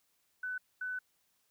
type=tone bursts at uneven times; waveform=sine; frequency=1500 Hz; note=F#6; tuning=23 cents sharp; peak=-35 dBFS; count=2; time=0.43-0.58 / 0.81-0.99 s; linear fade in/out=5 ms; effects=white hiss -75 dBFS RMS until 1.5 s